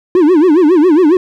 triangle tone with vibrato, 331.4 Hz, E4, 9 cents sharp, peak -3 dBFS, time 0.15-1.17 s, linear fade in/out 2 ms, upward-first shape sine, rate 7.3 Hz, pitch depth 230 cents each way, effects none

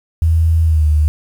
sine tone with pitch glide, 81.5 to 76.04 Hz, E2 to D#2, -19 to -39 cents, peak -9 dBFS, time 0.22-1.08 s, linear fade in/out 0 ms, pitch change -120 cents, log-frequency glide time 0.64-0.86 s, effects 7-bit

